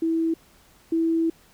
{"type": "tone pair in turn", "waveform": "sine", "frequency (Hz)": [327, 328.2], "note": ["E4", "E4"], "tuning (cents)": [-14, -8], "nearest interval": "unison", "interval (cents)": 6, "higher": "second", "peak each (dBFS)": [-20, -19], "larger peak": "second", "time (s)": [[0.02, 0.34], [0.92, 1.3]], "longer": "second", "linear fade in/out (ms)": 5, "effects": ["pink hiss -56 dBFS RMS until 1.53 s"]}